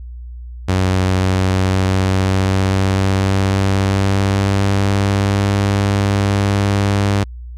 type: tone with pitch glide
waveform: sawtooth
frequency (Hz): 93.4 to 100.1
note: F#2 to G2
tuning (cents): +17 to +37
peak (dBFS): -9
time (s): 0.68-7.24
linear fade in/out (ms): 10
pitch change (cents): +120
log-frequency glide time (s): 1.12-5.54
effects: added 60 Hz sine -28 dBFS peak until 7.57 s + low-pass 8000 Hz 12 dB/octave